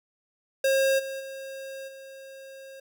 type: tone with level steps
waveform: square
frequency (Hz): 538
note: C5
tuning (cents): +48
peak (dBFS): -21 / -33 / -37 / -43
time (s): 0.64-2.8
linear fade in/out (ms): 5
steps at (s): 0.98 / 1.19 / 1.87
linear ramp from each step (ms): 20
effects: none